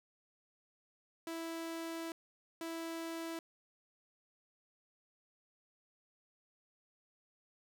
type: tone bursts at uneven times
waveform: sawtooth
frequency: 329.6 Hz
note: E4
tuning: in tune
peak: -36 dBFS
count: 2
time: 1.27-2.12 / 2.61-3.39 s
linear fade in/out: 2 ms
effects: none